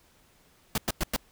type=noise bursts; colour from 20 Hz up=pink; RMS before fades=-27 dBFS; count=4; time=0.75-1.163 s; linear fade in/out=2 ms; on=29 ms; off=99 ms; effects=pink hiss -62 dBFS RMS until 1.31 s